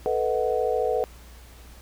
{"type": "chord", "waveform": "sine", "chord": "B dominant seventh", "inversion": "third", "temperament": "equal with one note detuned", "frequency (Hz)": [440, 493.9, 633.1, 740], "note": ["A4", "B4", "D#5", "F#5"], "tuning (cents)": [0, 0, 30, 0], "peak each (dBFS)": [-26, -25, -30, -29], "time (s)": [0.06, 1.04], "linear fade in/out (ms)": 0, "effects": ["added 60 Hz sine -45 dBFS peak until 1.81 s", "pink hiss -51 dBFS RMS until 1.81 s"]}